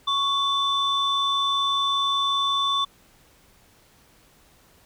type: tone pair together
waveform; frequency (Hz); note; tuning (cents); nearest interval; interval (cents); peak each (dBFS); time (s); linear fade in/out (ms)
sine; 1108.7 / 3520; C#6 / A7; 0 / 0; octave + minor sixth; 2000; -22; 0.07-2.85; 10
effects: tanh soft clip ceiling -15 dBFS + pink hiss -57 dBFS RMS until 4.85 s